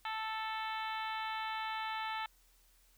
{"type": "harmonic tone", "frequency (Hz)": 440, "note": "A4", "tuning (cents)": 0, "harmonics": [2, 3, 4, 5, 6, 7, 8, 9], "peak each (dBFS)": [-39, -43, -45, -47, -49, -50, -51, -52], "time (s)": [0.05, 2.26], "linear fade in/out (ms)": 2, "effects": ["added 41 Hz sine -67 dBFS peak until 2.97 s", "white hiss -69 dBFS RMS until 2.97 s"]}